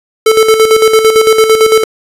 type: tone with tremolo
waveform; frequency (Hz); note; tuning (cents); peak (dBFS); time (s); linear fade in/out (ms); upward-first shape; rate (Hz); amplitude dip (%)
square; 440; A4; 0; -3; 0.26-1.84; 5; square; 8.9; 55
effects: resampled to 32000 Hz + 7-bit